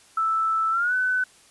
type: tone with pitch glide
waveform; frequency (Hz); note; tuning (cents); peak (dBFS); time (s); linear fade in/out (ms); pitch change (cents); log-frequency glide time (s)
sine; 1318.5 to 1505.8; E6 to F#6; 0 to +30; -20; 0.17-1.24; 5; +230; 0.71-0.94
effects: white hiss -54 dBFS RMS until 1.5 s + resampled to 24000 Hz